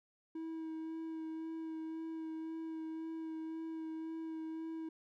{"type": "tone with vibrato", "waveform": "triangle", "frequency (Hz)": 321.7, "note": "E4", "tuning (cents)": -42, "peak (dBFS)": -38, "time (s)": [0.35, 4.89], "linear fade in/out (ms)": 5, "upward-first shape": "sine", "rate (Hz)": 1.9, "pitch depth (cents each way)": 15, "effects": []}